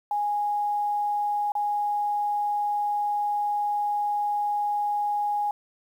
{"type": "tone with dropouts", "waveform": "sine", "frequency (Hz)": 827, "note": "G#5", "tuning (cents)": -8, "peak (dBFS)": -23, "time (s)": [0.11, 5.51], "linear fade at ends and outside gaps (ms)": 2, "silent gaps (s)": [1.52, 1.552], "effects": ["9-bit"]}